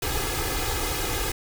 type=noise with comb filter; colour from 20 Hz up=pink; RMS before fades=-27 dBFS; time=0.02-1.32 s; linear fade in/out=5 ms; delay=2.4 ms; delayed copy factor=+0.85; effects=none